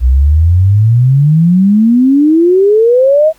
sine exponential sweep, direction up, 60 to 648 Hz, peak -4 dBFS, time 0-3.33 s, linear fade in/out 50 ms, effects pink hiss -47 dBFS RMS until 3.38 s

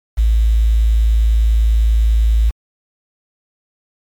sine tone with quantisation, 55 Hz, A1, in tune, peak -9 dBFS, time 0.17-2.51 s, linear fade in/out 20 ms, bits 6, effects MP3 96 kbps

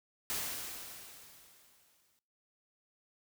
white noise with exponential decay, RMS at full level -35 dBFS, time 0.3-2.19 s, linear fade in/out 0 ms, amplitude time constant 410 ms, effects noise-tail reverb RT60 0.5 s tail -21 dB re dry

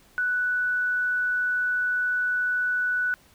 sine tone, 1483 Hz, F#6, 4 cents sharp, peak -22 dBFS, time 0.18-3.14 s, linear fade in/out 0 ms, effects pink hiss -57 dBFS RMS until 3.34 s

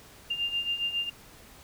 sine beating tone pair, 2794 / 2801.3 Hz, F7 / F7, 0 / +5 cents, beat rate 7.3 Hz, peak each -34 / -29 dBFS, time 0.3-1.1 s, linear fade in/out 10 ms, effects pink hiss -52 dBFS RMS until 1.63 s

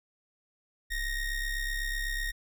square ring-modulated tone, 920 Hz, A#5, 23 cents flat, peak -28 dBFS, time 0.9-2.32 s, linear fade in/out 20 ms, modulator 954 Hz, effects none

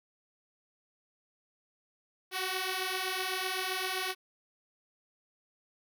5% pulse beating tone pair, 370 / 377.8 Hz, F#4 / F#4, 0 / +36 cents, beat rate 7.8 Hz, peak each -24 / -23 dBFS, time 2.31-4.15 s, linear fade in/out 50 ms, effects none

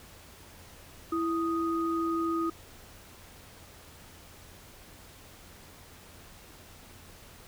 sine tone pair together, 331.3 / 1244.5 Hz, E4 / D#6, +9 / 0 cents, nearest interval octave + major seventh, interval 2291 cents, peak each -28 / -32 dBFS, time 1.12-2.5 s, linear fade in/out 5 ms, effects added 86 Hz sine -58 dBFS peak until 7.47 s + pink hiss -52 dBFS RMS until 7.47 s

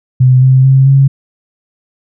sine tone with pitch steps, 128.1 / 130.87 / 133.69 / 136.58 Hz, C3 / C3 / C3 / C#3, -36 / +1 / +38 / -25 cents, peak -3 dBFS, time 0.2-1.08 s, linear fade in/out 10 ms, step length 220 ms, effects none

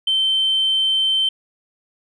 sine tone, 3100 Hz, G7, 20 cents flat, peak -14 dBFS, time 0.07-1.29 s, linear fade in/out 5 ms, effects tanh soft clip ceiling -11 dBFS

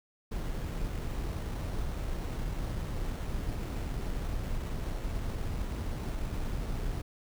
brown noise with sample-and-hold, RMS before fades -34 dBFS, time 0.31-7.02 s, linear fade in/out 10 ms, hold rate 4900 Hz, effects none

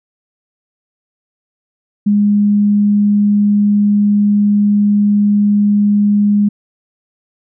sine tone, 205.7 Hz, G#3, 16 cents flat, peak -8 dBFS, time 2.06-6.49 s, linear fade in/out 10 ms, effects none

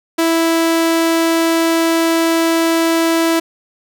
sawtooth tone, 329.6 Hz, E4, in tune, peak -8 dBFS, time 0.18-3.4 s, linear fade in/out 10 ms, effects none

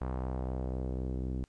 sawtooth tone with low-pass filter sweep, 64 Hz, C2, 38 cents flat, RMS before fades -35 dBFS, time 0.01-1.44 s, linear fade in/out 0 ms, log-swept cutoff 1100 to 300 Hz, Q 1.4, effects pink hiss -71 dBFS RMS until 1.48 s + resampled to 22050 Hz

